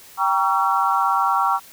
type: chord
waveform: sine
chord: G diminished seventh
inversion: none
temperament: just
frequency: 784 / 940.8 / 1128.9 / 1354.7 Hz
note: G5 / Bb5 / Db6 / Fb6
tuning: 0 / +16 / +31 / +47 cents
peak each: -22 / -22 / -21 / -22 dBFS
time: 0.17-1.6 s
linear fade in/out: 50 ms
effects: white hiss -45 dBFS RMS until 1.72 s